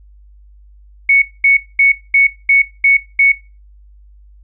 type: tone bursts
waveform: sine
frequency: 2217 Hz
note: C#7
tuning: in tune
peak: -6 dBFS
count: 7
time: 1.09-3.32 s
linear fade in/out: 5 ms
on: 130 ms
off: 220 ms
effects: noise-tail reverb RT60 0.3 s tail -20 dB re dry + added 50 Hz sine -40 dBFS peak until 4.43 s